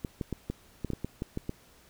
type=clicks; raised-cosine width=3 ms; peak=-19 dBFS; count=11; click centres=0.048 / 0.212 / 0.327 / 0.5 / 0.847 / 0.903 / 0.934 / 1.046 / 1.221 / 1.374 / 1.494 s; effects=pink hiss -59 dBFS RMS until 1.89 s